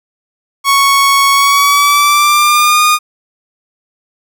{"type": "tone with pitch glide", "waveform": "sawtooth", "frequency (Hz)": [1108.7, 1223.1], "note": ["C#6", "D#6"], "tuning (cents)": [0, -30], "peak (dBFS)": -3, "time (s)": [0.64, 2.99], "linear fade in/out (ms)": 50, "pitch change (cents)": 170, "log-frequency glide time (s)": [1.32, 2.83], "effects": []}